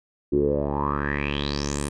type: tone with low-pass filter sweep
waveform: 10% pulse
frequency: 71.7 Hz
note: D2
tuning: 41 cents flat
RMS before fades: -25 dBFS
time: 0.32-1.89 s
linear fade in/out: 10 ms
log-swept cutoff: 330 to 9800 Hz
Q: 7.3
effects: none